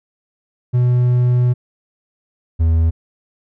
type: tone pair in turn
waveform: triangle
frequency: 123.47 / 81.65 Hz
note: B2 / E2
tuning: 0 / -16 cents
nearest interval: perfect fifth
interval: 716 cents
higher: first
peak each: -9 dBFS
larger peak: neither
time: 0.73-1.54 / 2.59-2.91 s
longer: first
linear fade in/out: 20 ms
effects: none